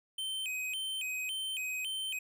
square tone with vibrato, 2794 Hz, F7, in tune, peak -35 dBFS, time 0.18-2.19 s, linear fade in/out 5 ms, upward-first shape square, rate 1.8 Hz, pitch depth 180 cents each way, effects none

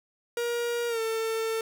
45% pulse tone with pitch glide, 474.4 to 447.8 Hz, A#4 to A4, +30 to +30 cents, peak -27 dBFS, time 0.37-1.61 s, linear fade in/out 2 ms, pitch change -100 cents, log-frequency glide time 0.88-1 s, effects none

